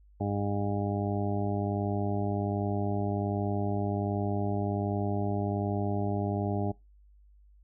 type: harmonic tone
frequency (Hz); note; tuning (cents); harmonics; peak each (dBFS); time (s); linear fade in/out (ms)
101.3; G#2; -43; 1 / 2 / 3 / 4 / 6 / 7 / 8; -31 / -34 / -36 / -37 / -39 / -39 / -40; 0.2-6.72; 10
effects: noise-tail reverb RT60 0.2 s tail -22 dB re dry + added 50 Hz sine -55 dBFS peak until 7.63 s